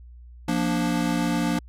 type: chord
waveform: square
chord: Bb major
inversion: second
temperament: equal with one note detuned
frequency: 174.61 / 235 / 293.7 Hz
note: F3 / Bb3 / D4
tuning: 0 / +14 / 0 cents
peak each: -27 dBFS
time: 0.48-1.59 s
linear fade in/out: 5 ms
effects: added 60 Hz sine -42 dBFS peak until 1.68 s + low-pass 12000 Hz 12 dB/octave